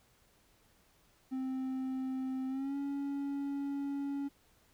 triangle tone with pitch glide, 261.6 to 280.4 Hz, C4 to C#4, 0 to +20 cents, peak -32 dBFS, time 1.31-4.29 s, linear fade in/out 20 ms, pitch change +120 cents, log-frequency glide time 2.48-2.76 s, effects pink hiss -68 dBFS RMS until 4.73 s

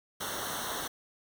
pink noise with comb filter, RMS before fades -36 dBFS, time 0.2-0.88 s, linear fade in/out 10 ms, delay 0.41 ms, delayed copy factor -0.9, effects none

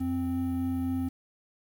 triangle tone pair together, 88.3 / 261.1 Hz, F2 / C4, +20 / -3 cents, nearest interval octave + perfect fifth, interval 1877 cents, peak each -32 / -26 dBFS, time 0-1.09 s, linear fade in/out 10 ms, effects 9-bit

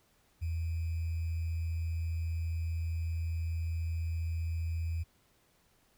sine tone with sample-and-hold, 82.41 Hz, E2, in tune, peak -31 dBFS, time 0.41-5.04 s, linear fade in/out 20 ms, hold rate 2450 Hz, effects pink hiss -69 dBFS RMS until 5.97 s

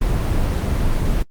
brown noise, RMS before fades -18 dBFS, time 0.01-1.23 s, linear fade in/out 10 ms, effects noise-tail reverb RT60 0.1 s tail -24 dB re dry + Opus 24 kbps

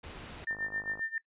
pink noise, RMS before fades -45 dBFS, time 0.03-0.45 s, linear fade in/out 10 ms
sine tone with tremolo, 1800 Hz, A6, 39 cents sharp, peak -30 dBFS, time 0.47-1.18 s, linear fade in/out 2 ms, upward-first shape sine, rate 7.5 Hz, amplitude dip 90%
click train, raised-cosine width 1 ms, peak -33 dBFS, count 26, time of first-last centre 0.51-0.994 s, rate 51.7 Hz
effects noise-tail reverb RT60 0.1 s tail -21 dB re dry + resampled to 8000 Hz

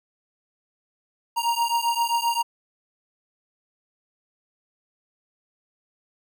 square beating tone pair, 932.3 / 939.9 Hz, A#5 / A#5, 0 / +14 cents, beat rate 7.6 Hz, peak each -25 dBFS, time 1.36-2.43 s, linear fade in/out 20 ms, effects none

